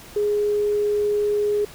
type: tone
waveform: sine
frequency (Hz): 415.3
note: G#4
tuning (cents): 0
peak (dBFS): -18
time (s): 0.16-1.65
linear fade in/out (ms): 5
effects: pink hiss -43 dBFS RMS until 1.74 s